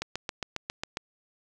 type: click train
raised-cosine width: 0.2 ms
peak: -14 dBFS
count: 8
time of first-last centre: 0.02-0.971 s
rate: 7.36 Hz
effects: none